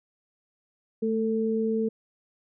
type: tone pair together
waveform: sine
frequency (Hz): 220 / 445.4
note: A3 / A4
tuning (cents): 0 / +21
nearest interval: octave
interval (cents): 1221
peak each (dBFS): -26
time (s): 1.02-1.89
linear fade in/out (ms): 10
effects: none